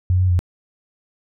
sine tone with pitch steps, 91.1 / 92.2 / 88.7 Hz, F#2 / F#2 / F2, -26 / -6 / +27 cents, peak -13 dBFS, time 0.1-0.391 s, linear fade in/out 0 ms, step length 97 ms, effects none

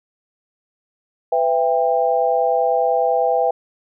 sine tone cluster, 502 / 666 / 796 Hz, B4 / E5 / G5, +28 / +18 / +26 cents, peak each -19 dBFS, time 1.32-3.51 s, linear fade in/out 5 ms, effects none

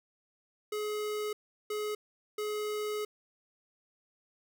square tone bursts at uneven times, 422.3 Hz, G#4, 29 cents sharp, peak -33 dBFS, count 3, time 0.72-1.33 / 1.7-1.95 / 2.38-3.05 s, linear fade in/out 5 ms, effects none

